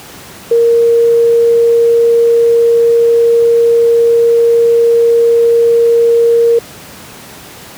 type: tone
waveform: sine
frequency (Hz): 466.2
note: A#4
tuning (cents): 0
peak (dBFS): -5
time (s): 0.51-6.59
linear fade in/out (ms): 5
effects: pink hiss -32 dBFS RMS until 7.77 s + high-pass 100 Hz 12 dB/octave